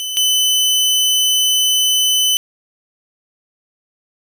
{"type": "tone pair in turn", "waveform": "sawtooth", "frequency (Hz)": [3020, 3020], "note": ["F#7", "F#7"], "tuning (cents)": [35, 35], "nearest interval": "unison", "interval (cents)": 0, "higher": "neither", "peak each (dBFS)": [-18, -9], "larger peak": "second", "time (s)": [[0, 0.17], [0.17, 2.37]], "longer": "second", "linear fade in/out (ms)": 0, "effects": []}